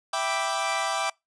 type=chord; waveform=sawtooth; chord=E minor seventh; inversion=none; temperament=equal; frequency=659.3 / 784 / 987.8 / 1174.7 Hz; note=E5 / G5 / B5 / D6; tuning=0 / 0 / 0 / 0 cents; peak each=-27 / -26 / -30 / -26 dBFS; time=0.13-1.1 s; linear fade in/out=5 ms; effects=noise-tail reverb RT60 0.2 s tail -25 dB re dry + resampled to 22050 Hz